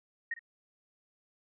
sine tone with echo, 1864.7 Hz, A#6, in tune, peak -31 dBFS, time 0.31-0.34 s, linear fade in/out 5 ms, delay 53 ms, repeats 1, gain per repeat -15 dB, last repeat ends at 0.393 s, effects none

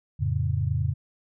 sine chord, F augmented, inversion none, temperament equal, 87.31 / 110 / 138.59 Hz, F2 / A2 / C#3, 0 / 0 / 0 cents, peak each -27 dBFS, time 0.19-0.94 s, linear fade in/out 20 ms, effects none

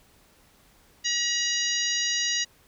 harmonic tone with a mistuned harmonic, 958 Hz, A#5, 47 cents sharp, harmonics 2 / 3 / 4 / 5 / 6 / 7, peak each -31 / -31 / -31 / -31 / -31 / -31 dBFS, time 1.04-2.45 s, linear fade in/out 20 ms, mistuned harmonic 7, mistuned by -22 cents, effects pink hiss -59 dBFS RMS until 2.67 s

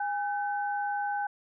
sine tone pair together, 817 / 1526.8 Hz, G#5 / G6, -29 / -46 cents, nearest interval major seventh, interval 1083 cents, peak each -29 / -35 dBFS, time 0-1.27 s, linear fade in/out 5 ms, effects none

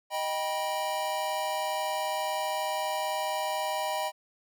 square chord, Eb augmented, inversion none, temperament equal with one note detuned, 622.3 / 784 / 971.9 Hz, Eb5 / G5 / B5, 0 / 0 / -28 cents, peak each -34 dBFS, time 0.1-4.12 s, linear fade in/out 50 ms, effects none

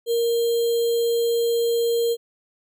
sine tone with sample-and-hold, 466.2 Hz, A#4, in tune, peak -18 dBFS, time 0.06-2.17 s, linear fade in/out 50 ms, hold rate 3675 Hz, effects none

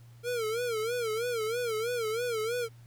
square tone with vibrato, 460.9 Hz, A#4, 20 cents flat, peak -30 dBFS, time 0.23-2.69 s, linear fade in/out 50 ms, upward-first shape sine, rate 3.1 Hz, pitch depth 120 cents each way, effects added 118 Hz sine -50 dBFS peak until 2.86 s + pink hiss -64 dBFS RMS until 2.86 s

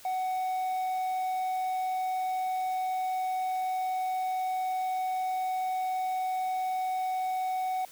triangle tone, 746 Hz, F#5, 14 cents sharp, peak -26 dBFS, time 0.05-7.85 s, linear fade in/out 2 ms, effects white hiss -52 dBFS RMS until 7.91 s

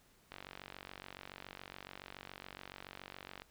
click train, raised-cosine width 0.3 ms, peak -30 dBFS, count 147, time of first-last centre 0.32-3.42 s, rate 47.1 Hz, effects pink hiss -68 dBFS RMS until 3.5 s

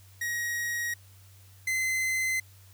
45% pulse tone pair in turn, 1893 / 2055 Hz, A#6 / C7, +26 / -32 cents, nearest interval minor second, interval 142 cents, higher second, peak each -29 / -26 dBFS, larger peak second, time 0.21-0.94 / 1.67-2.4 s, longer neither, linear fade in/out 5 ms, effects added 96 Hz sine -52 dBFS peak until 2.73 s + white hiss -59 dBFS RMS until 2.73 s

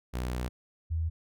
sawtooth / sine tone pair in turn, 61.74 / 81.3 Hz, B1 / E2, 0 / -23 cents, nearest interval perfect fourth, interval 477 cents, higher second, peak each -27 dBFS, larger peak neither, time 0.13-0.49 / 0.9-1.1 s, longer first, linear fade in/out 20 ms, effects none

